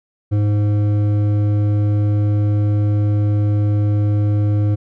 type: tone with hard clipping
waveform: sine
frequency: 103.83 Hz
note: G#2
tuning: in tune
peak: -15 dBFS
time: 0.31-4.76 s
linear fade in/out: 20 ms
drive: 9 dB
effects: none